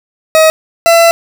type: tone pair in turn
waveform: 40% pulse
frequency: 634 / 671.7 Hz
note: D#5 / E5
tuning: +32 / +32 cents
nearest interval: minor second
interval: 100 cents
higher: second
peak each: -3 dBFS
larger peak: neither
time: 0.35-0.5 / 0.86-1.11 s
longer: second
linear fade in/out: 0 ms
effects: none